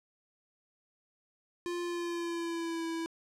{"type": "tone with pitch glide", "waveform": "square", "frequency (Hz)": [349.2, 329.6], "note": ["F4", "E4"], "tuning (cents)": [0, 0], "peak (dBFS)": -34, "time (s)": [1.66, 3.06], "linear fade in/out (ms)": 0, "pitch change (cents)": -100, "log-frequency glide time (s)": [1.82, 2.86], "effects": ["low-pass 9000 Hz 12 dB/octave"]}